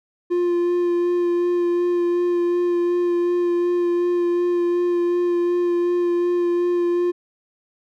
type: tone with vibrato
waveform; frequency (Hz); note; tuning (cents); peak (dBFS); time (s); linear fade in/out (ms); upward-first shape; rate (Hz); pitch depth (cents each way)
triangle; 350; F4; +4; -15; 0.3-7.12; 20; sine; 2.7; 13
effects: none